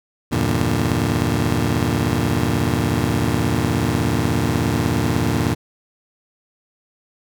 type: chord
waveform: 20% pulse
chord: E half-diminished seventh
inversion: none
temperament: just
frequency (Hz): 82.41 / 98.89 / 118.67 / 148.33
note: E2 / G2 / Bb2 / D3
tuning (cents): 0 / +16 / +31 / +18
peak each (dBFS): -19 / -20 / -16 / -19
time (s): 0.31-5.55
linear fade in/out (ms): 20
effects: none